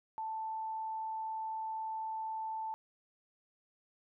sine tone, 882 Hz, A5, 4 cents sharp, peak -36 dBFS, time 0.18-2.74 s, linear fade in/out 0 ms, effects none

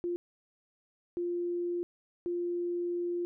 sine tone bursts at uneven times, 349.2 Hz, F4, in tune, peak -30 dBFS, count 3, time 0.04-0.16 / 1.17-1.83 / 2.26-3.25 s, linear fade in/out 0 ms, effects none

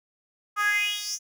10% pulse tone with high-pass filter sweep, 413.8 Hz, G#4, 6 cents flat, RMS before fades -26 dBFS, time 0.56-1.19 s, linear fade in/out 50 ms, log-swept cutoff 1200 to 6500 Hz, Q 6.7, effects none

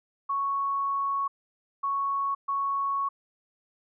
sine tone bursts at uneven times, 1108.7 Hz, C#6, in tune, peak -25 dBFS, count 3, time 0.29-1.28 / 1.83-2.35 / 2.48-3.09 s, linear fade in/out 10 ms, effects none

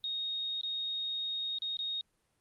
sine tone with dropouts, 3729 Hz, A#7, in tune, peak -33 dBFS, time 0.04-2.01 s, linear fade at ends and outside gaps 1 ms, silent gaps 0.612-0.633 / 1.585-1.62 / 1.769-1.79 s, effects pink hiss -75 dBFS RMS until 2.4 s + Opus 32 kbps

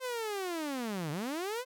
sawtooth linear two-way sweep, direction down then up, 523.3 to 141.2 to 523.3 Hz, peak -30 dBFS, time 0-1.65 s, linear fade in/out 50 ms, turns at 1.11 s, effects none

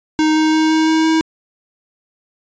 square tone with pitch steps, 311.1 / 312.9 / 314.7 / 316.5 / 318.4 / 320.2 Hz, D#4 / D#4 / D#4 / D#4 / D#4 / D#4, 0 / +10 / +20 / +30 / +40 / +50 cents, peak -12 dBFS, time 0.19-1.21 s, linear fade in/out 0 ms, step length 170 ms, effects resampled to 16000 Hz

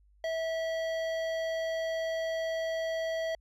sine tone with hard clipping, 651 Hz, E5, 22 cents flat, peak -32 dBFS, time 0.24-3.35 s, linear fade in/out 2 ms, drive 13 dB, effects added 50 Hz sine -60 dBFS peak until 3.4 s

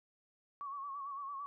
sine tone with vibrato, 1118 Hz, C#6, 14 cents sharp, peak -40 dBFS, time 0.61-1.46 s, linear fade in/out 0 ms, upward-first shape sine, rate 8.9 Hz, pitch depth 61 cents each way, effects none

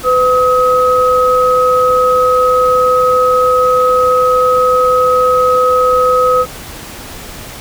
sine tone pair together, 504 / 1270 Hz, B4 / D#6, +35 / +35 cents, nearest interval octave + major third, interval 1600 cents, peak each -10 dBFS, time 0.03-6.46 s, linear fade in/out 50 ms, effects pink hiss -29 dBFS RMS until 7.6 s

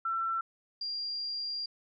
sine tone pair in turn, 1344 / 4777 Hz, E6 / D8, +33 / +29 cents, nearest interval octave + minor seventh, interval 2196 cents, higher second, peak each -29 / -33 dBFS, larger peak first, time 0.05-0.41 / 0.81-1.66 s, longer second, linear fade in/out 5 ms, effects none

